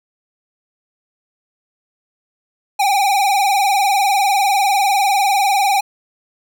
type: tone with vibrato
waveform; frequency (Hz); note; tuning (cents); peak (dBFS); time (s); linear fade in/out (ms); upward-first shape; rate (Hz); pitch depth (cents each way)
square; 794; G5; +22; -13; 2.79-5.81; 10; sine; 20; 82
effects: none